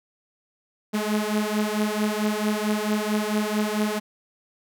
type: beating tone pair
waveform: sawtooth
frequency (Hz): 210 / 214.5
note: G#3 / A3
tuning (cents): +19 / -44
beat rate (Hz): 4.5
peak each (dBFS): -21 / -22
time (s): 0.93-4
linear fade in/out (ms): 20
effects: none